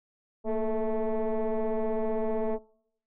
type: tone with frequency modulation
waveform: sine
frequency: 213.2 Hz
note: G#3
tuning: 46 cents sharp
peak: -23 dBFS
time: 0.44-2.59 s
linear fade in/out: 50 ms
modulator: 221 Hz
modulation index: 2.3
effects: noise-tail reverb RT60 0.7 s tail -24 dB re dry + tanh soft clip ceiling -24 dBFS